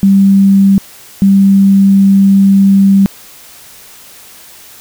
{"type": "tone pair in turn", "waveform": "sine", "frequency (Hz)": [196, 196], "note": ["G3", "G3"], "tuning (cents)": [0, 0], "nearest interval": "unison", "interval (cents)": 0, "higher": "neither", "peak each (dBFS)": -3, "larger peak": "neither", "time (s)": [[0.03, 0.78], [1.22, 3.06]], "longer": "second", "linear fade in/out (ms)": 0, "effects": ["white hiss -36 dBFS RMS until 4.8 s"]}